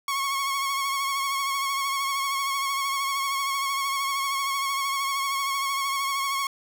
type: tone with vibrato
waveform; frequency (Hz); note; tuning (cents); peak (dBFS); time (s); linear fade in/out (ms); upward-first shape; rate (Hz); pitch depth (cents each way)
sawtooth; 1100; C#6; -14; -21; 0.08-6.47; 2; sine; 13; 36
effects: none